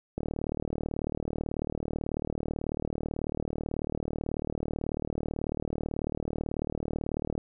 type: click train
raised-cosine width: 2 ms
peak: -18 dBFS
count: 276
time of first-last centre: 0.18-7.379 s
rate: 38.2 Hz
effects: none